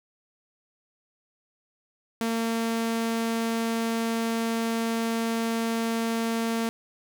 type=tone; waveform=sawtooth; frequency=228.1 Hz; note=A#3; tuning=37 cents flat; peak=-21 dBFS; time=2.21-6.69 s; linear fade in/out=0 ms; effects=none